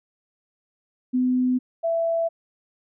sine tone pair in turn, 252.7 / 664.8 Hz, B3 / E5, +40 / +15 cents, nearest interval octave + perfect fourth, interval 1675 cents, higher second, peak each -18 / -20 dBFS, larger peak first, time 1.13-1.59 / 1.83-2.29 s, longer neither, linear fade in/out 20 ms, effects none

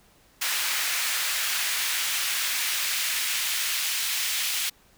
pink noise with high-pass filter sweep, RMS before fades -27 dBFS, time 0.41-4.7 s, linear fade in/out 10 ms, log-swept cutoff 1700 to 2600 Hz, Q 1, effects pink hiss -59 dBFS RMS until 4.97 s

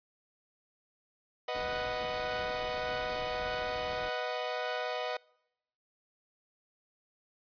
sawtooth chord, B major, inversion none, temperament equal, 493.9 / 622.3 / 740 Hz, B4 / D#5 / F#5, 0 / 0 / 0 cents, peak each -33 / -33 / -34 dBFS, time 1.48-5.17 s, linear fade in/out 5 ms
pink noise, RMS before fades -45 dBFS, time 1.54-4.1 s, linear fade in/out 20 ms
effects noise-tail reverb RT60 0.9 s tail -26 dB re dry + resampled to 11025 Hz

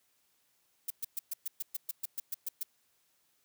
violet noise bursts, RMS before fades -35 dBFS, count 13, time 0.88-2.632 s, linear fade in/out 5 ms, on 24 ms, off 120 ms, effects white hiss -73 dBFS RMS until 3.44 s + high-pass 60 Hz 12 dB/octave

